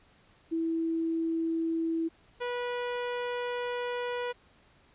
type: tone pair in turn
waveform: sine / sawtooth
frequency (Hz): 327.8 / 488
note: E4 / B4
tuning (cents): -10 / -21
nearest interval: perfect fifth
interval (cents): 689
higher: second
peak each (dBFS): -27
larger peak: neither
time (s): 0.51-2.09 / 2.4-4.33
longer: second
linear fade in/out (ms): 20
effects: pink hiss -62 dBFS RMS until 4.94 s + resampled to 8000 Hz